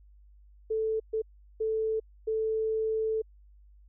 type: tone bursts at uneven times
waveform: sine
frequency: 440 Hz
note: A4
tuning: in tune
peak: -26 dBFS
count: 4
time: 0.7-1 / 1.13-1.22 / 1.6-2 / 2.27-3.22 s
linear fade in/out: 10 ms
effects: added 50 Hz sine -53 dBFS peak until 3.88 s